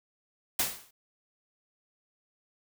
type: noise with exponential decay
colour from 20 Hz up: white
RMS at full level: -24 dBFS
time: 0.59-0.91 s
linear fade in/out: 5 ms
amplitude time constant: 68 ms
effects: none